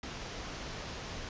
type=low-pass noise; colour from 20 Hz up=pink; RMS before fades=-42 dBFS; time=0.03-1.29 s; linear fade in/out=2 ms; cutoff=6700 Hz; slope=48 dB/octave; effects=resampled to 16000 Hz